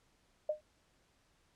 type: tone with exponential decay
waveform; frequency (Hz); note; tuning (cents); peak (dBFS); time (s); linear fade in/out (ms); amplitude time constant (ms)
sine; 609; D#5; -37; -27; 0.49-0.61; 5; 26
effects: pink hiss -72 dBFS RMS until 1.55 s + low-pass 9000 Hz 12 dB/octave